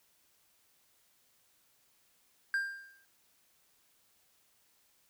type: tone with exponential decay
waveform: triangle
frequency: 1593 Hz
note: G6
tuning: 27 cents sharp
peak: -25 dBFS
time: 2.54-3.05 s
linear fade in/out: 1 ms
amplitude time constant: 110 ms
effects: white hiss -70 dBFS RMS until 5.09 s